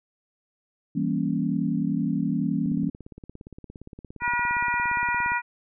sine chord, E diminished seventh, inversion none, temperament equal with one note detuned, 164.81 / 196 / 235 / 277.2 Hz, E3 / G3 / Bb3 / Db4, 0 / 0 / +14 / 0 cents, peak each -28 dBFS, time 0.95-2.9 s, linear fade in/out 10 ms
click train, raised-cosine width 3 ms, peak -28 dBFS, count 47, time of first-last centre 2.66-5.319 s, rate 17.3 Hz
harmonic tone, 481.7 Hz, B4, 43 cents flat, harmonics 2 / 3 / 4 / 5, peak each -26 / -28 / -29 / -30 dBFS, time 4.2-5.42 s, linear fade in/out 50 ms
effects none

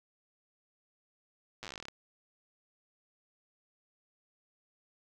slowing click train, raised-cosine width 0.2 ms, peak -25 dBFS, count 16, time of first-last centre 1.63-1.884 s, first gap 8 ms, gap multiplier 1.1, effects none

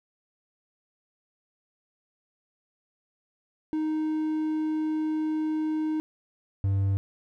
triangle tone pair in turn, 311.1 / 97.99 Hz, D#4 / G2, 0 / 0 cents, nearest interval octave + minor sixth, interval 2000 cents, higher first, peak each -23 / -20 dBFS, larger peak second, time 3.73-6 / 6.64-6.97 s, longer first, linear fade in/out 0 ms, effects none

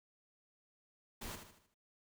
pink noise with echo, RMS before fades -45 dBFS, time 1.21-1.36 s, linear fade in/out 10 ms, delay 77 ms, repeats 5, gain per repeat -7 dB, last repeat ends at 1.745 s, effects none

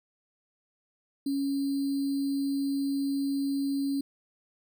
sine tone with sample-and-hold, 277.2 Hz, C#4, in tune, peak -26 dBFS, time 1.26-4.01 s, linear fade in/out 5 ms, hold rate 4410 Hz, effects none

